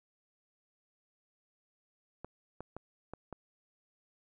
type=clicks; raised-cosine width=1 ms; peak=-28 dBFS; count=5; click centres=2.246 / 2.606 / 2.766 / 3.136 / 3.327 s; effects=none